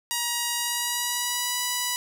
5% pulse tone with pitch glide, 952 to 982.7 Hz, A#5 to B5, +36 to -9 cents, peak -13 dBFS, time 0.11-1.96 s, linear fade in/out 0 ms, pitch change +55 cents, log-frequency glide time 0.57-1.58 s, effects none

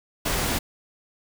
pink noise, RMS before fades -25 dBFS, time 0.25-0.59 s, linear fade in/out 10 ms, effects none

